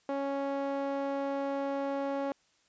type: tone with band-pass filter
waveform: sawtooth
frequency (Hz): 277.2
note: C#4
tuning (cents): 0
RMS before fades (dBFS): -33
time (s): 0.09-2.32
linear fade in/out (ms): 0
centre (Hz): 610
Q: 1.4
effects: white hiss -69 dBFS RMS until 2.68 s + resampled to 16000 Hz